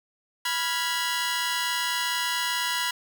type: chord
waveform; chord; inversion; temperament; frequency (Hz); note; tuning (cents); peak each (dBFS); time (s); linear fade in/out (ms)
15% pulse; F diminished; second; equal with one note detuned; 983.8 / 1396.9 / 1661.2; Cb6 / F6 / Ab6; -7 / 0 / 0; -21 / -26 / -24; 0.45-2.91; 5
effects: none